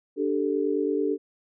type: chord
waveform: sine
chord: D suspended fourth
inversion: none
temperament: equal with one note detuned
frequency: 293.7 / 390.9 / 440 Hz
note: D4 / G4 / A4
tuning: 0 / -5 / 0 cents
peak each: -27 dBFS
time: 0.16-1.18 s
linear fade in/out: 50 ms
effects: none